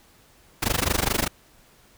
pink noise with amplitude modulation, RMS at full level -20 dBFS, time 0.62-1.28 s, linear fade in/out 10 ms, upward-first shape sine, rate 24.8 Hz, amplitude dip 95%, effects pink hiss -56 dBFS RMS until 1.97 s

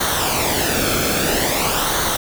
pink noise with flanger, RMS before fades -19 dBFS, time 0-2.17 s, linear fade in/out 10 ms, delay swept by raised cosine 0.39 to 1.06 ms, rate 0.5 Hz, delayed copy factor -0.6, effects none

